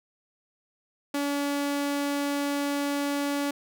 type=tone; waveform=sawtooth; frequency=285 Hz; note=C#4; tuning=48 cents sharp; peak=-22 dBFS; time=1.14-3.51 s; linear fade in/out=5 ms; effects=none